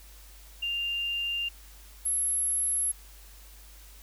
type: tone pair in turn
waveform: sine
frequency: 2794 / 11176 Hz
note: F7 / F9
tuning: 0 / 0 cents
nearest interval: 2 octaves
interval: 2400 cents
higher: second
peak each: -28 / -25 dBFS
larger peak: second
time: 0.62-1.49 / 2.05-2.92 s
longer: neither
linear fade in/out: 10 ms
effects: added 50 Hz sine -49 dBFS peak until 4.02 s + white hiss -54 dBFS RMS until 4.02 s